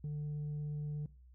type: tone with tanh clipping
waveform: triangle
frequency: 148.6 Hz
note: D3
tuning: 21 cents sharp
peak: -37 dBFS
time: 0.04-1.06 s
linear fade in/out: 2 ms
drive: 7 dB
effects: noise-tail reverb RT60 0.4 s tail -20 dB re dry + added 62 Hz sine -56 dBFS peak until 1.34 s